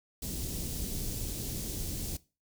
pink band-stop noise, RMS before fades -36 dBFS, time 0.22-2.17 s, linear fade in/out 5 ms, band 310 to 5300 Hz, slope 12 dB/octave, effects noise-tail reverb RT60 0.3 s tail -19 dB re dry

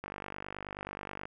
click train, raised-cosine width 0.5 ms, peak -24 dBFS, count 61, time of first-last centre 0.04-1.255 s, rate 49.4 Hz, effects none

